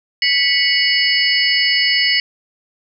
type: tone cluster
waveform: sine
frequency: 1972 / 2215 / 2920 / 4482 / 5120 Hz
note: B6 / C#7 / F#7 / C#8 / D#8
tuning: -3 / -2 / -24 / +18 / +49 cents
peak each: -19 dBFS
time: 0.22-2.2 s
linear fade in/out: 2 ms
effects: none